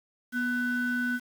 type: ring-modulated tone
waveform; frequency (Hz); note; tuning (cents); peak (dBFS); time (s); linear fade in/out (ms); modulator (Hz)
triangle; 871; A5; -18; -20; 0.32-1.2; 50; 626
effects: tanh soft clip ceiling -20 dBFS + 8-bit